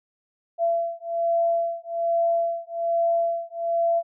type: beating tone pair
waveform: sine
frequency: 675 / 676.2 Hz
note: E5 / E5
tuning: +41 / +44 cents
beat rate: 1.2 Hz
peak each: -24 dBFS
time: 0.58-4.03 s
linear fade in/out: 50 ms
effects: none